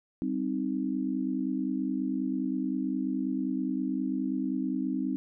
sine chord, C minor, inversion second, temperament equal, 196 / 261.6 / 311.1 Hz, G3 / C4 / Eb4, 0 / 0 / 0 cents, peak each -34 / -30 / -33 dBFS, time 0.22-5.16 s, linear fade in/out 0 ms, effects none

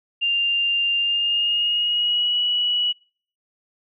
sine tone with pitch glide, 2794 to 2933 Hz, F7 to F#7, 0 to -16 cents, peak -18 dBFS, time 0.21-2.93 s, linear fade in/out 20 ms, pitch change +84 cents, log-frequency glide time 0.98-2.39 s, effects noise-tail reverb RT60 0.5 s tail -26 dB re dry

